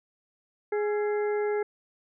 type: harmonic tone with a mistuned harmonic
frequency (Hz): 417.3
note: G#4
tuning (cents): +8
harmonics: 1 / 2 / 3 / 4 / 5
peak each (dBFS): -25 / -36 / -43 / -42 / -42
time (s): 0.72-1.63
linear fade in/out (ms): 5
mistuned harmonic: 3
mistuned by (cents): +140
effects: none